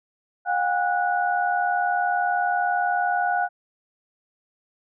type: tone cluster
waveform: sine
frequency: 717 / 797 / 1470 Hz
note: F5 / G5 / F#6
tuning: +45 / +28 / -12 cents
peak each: -23 / -25 / -26 dBFS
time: 0.45-3.49 s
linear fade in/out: 50 ms
effects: none